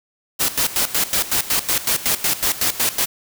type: noise with tremolo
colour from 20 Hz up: white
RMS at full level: -18 dBFS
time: 0.39-3.06 s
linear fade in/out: 20 ms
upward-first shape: square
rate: 5.4 Hz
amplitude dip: 80%
effects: none